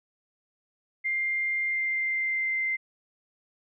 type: tone with pitch glide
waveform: sine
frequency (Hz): 2100 to 2082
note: C7 to C7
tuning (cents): +6 to -9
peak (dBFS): -25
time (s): 1.04-2.77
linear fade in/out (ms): 20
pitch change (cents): -15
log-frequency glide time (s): 1.67-2.55
effects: none